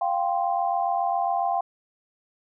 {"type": "chord", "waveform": "sine", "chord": "F suspended second", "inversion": "none", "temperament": "just", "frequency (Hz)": [698.5, 785.8, 1047.7], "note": ["F5", "G5", "C6"], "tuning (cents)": [0, 4, 2], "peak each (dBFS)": [-25, -25, -31], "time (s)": [0.01, 1.61], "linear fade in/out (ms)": 5, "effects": []}